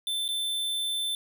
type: tone with dropouts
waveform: square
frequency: 3540 Hz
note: A7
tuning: 10 cents sharp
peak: -28 dBFS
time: 0.07-1.15 s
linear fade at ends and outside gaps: 1 ms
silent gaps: 0.28-0.288 s
effects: none